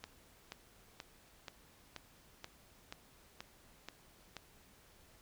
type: click train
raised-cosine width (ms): 0.2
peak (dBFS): -27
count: 10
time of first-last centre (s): 0.04-4.367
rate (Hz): 2.08
effects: pink hiss -64 dBFS RMS until 5.21 s